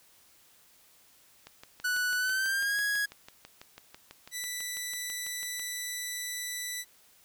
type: click train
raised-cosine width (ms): 0.2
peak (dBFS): -28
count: 26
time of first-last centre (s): 1.47-5.595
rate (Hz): 6.06
type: tone with pitch glide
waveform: 45% pulse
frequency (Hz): 1480 to 1661.2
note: F#6 to G#6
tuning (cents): 0 to 0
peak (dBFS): -27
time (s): 1.84-3.06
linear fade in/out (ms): 10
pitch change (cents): +200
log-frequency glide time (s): 2.16-2.79
type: tone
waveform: 10% pulse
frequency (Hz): 1975.5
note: B6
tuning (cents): 0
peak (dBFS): -25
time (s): 4.31-6.85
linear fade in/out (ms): 50
effects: white hiss -61 dBFS RMS until 7.24 s